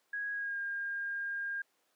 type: tone with pitch glide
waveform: sine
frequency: 1653 to 1611.5 Hz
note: G#6 to G6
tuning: -9 to +47 cents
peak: -34 dBFS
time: 0.13-1.62 s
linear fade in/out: 5 ms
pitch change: -44 cents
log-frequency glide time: 0.34-0.59 s
effects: pink hiss -74 dBFS RMS until 1.95 s + high-pass 400 Hz 12 dB/octave